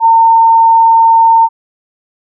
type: tone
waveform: sine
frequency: 909 Hz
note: A#5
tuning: 44 cents flat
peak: -3 dBFS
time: 0-1.49 s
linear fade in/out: 50 ms
effects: none